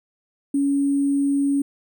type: tone with sample-and-hold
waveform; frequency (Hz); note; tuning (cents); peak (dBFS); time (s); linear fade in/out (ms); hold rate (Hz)
sine; 280; C#4; +18; -17; 0.54-1.62; 5; 8820
effects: none